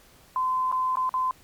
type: tone with dropouts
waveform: sine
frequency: 1027 Hz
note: C6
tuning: 33 cents flat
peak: -22 dBFS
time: 0.36-1.31 s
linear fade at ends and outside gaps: 1 ms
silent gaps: 0.716-0.725 / 0.956-0.97 / 1.093-1.14 s
effects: pink hiss -55 dBFS RMS until 1.43 s + MP3 96 kbps